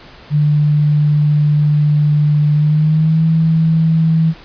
sine tone with pitch glide, 148.8 to 161.33 Hz, D3 to E3, +23 to -37 cents, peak -9 dBFS, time 0.3-4.34 s, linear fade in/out 50 ms, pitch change +140 cents, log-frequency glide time 2.54-3.24 s, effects pink hiss -39 dBFS RMS until 4.44 s + resampled to 11025 Hz

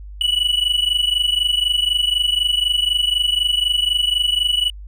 triangle tone pair together, 2936 / 2960 Hz, F#7 / F#7, -14 / 0 cents, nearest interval unison, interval 14 cents, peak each -17 dBFS, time 0.21-4.7 s, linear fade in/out 2 ms, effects added 50 Hz sine -32 dBFS peak until 4.87 s

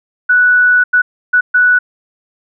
sine tone bursts at uneven times, 1478 Hz, F#6, 2 cents flat, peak -6 dBFS, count 4, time 0.29-0.84 / 0.93-1.02 / 1.33-1.41 / 1.54-1.79 s, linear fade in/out 10 ms, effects none

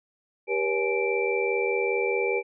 sine tone cluster, 393.8 / 478.7 / 556 / 845 / 2342 Hz, G4 / A#4 / C#5 / G#5 / D7, +8 / +46 / +5 / +30 / -5 cents, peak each -27 / -27 / -35 / -35 / -29 dBFS, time 0.47-2.43 s, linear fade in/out 50 ms, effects none

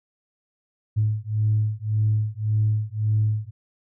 sine beating tone pair, 106.5 / 108.3 Hz, G#2 / A2, +44 / -27 cents, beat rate 1.8 Hz, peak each -22 dBFS, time 0.96-3.51 s, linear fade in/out 20 ms, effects tanh soft clip ceiling -12 dBFS

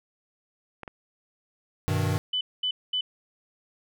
clicks, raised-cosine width 0.5 ms, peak -23 dBFS, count 2, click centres 0.833 / 0.878 s
square chord, G augmented, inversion none, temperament equal, 98 / 123.47 / 155.56 Hz, G2 / B2 / D#3, 0 / 0 / 0 cents, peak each -27 / -31 / -29 dBFS, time 1.88-2.18 s, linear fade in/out 0 ms
sine tone bursts, 3000 Hz, F#7, 23 cents sharp, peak -24 dBFS, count 3, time 2.33-3.01 s, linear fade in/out 5 ms, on 80 ms, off 220 ms
effects none

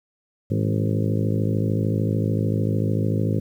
harmonic tone with a mistuned harmonic, 53.4 Hz, G#1, 49 cents sharp, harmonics 2 / 3 / 4 / 5 / 6 / 7 / 8 / 9 / 10, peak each -22 / -26 / -28 / -30 / -32 / -33 / -34 / -35 / -36 dBFS, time 0.5-3.4 s, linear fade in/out 10 ms, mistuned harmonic 4, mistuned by -61 cents, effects 9-bit

